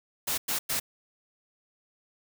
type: noise bursts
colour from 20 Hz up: white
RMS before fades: -29 dBFS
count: 3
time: 0.27-0.8 s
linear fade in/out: 10 ms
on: 110 ms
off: 100 ms
effects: none